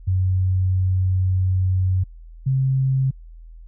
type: tone pair in turn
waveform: sine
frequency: 93 / 132.89 Hz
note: F#2 / C3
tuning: +9 / +27 cents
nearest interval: tritone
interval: 618 cents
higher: second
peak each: -16 dBFS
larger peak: neither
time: 0.07-2.04 / 2.46-3.11 s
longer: first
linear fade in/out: 10 ms
effects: added 41 Hz sine -38 dBFS peak until 3.67 s